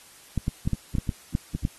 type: clicks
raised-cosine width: 5 ms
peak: -12 dBFS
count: 10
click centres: 0.377 / 0.481 / 0.675 / 0.733 / 0.952 / 0.984 / 1.092 / 1.351 / 1.55 / 1.651 s
effects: white hiss -51 dBFS RMS until 1.78 s + AAC 32 kbps